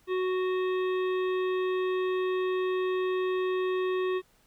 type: harmonic tone with a mistuned harmonic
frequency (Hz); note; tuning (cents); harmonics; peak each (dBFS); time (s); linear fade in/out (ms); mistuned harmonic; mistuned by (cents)
370; F#4; 0; 1 / 3 / 5 / 7 / 9 / 10; -26 / -37 / -41 / -44 / -50 / -49; 0.07-4.22; 50; 9; -38
effects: pink hiss -65 dBFS RMS until 4.46 s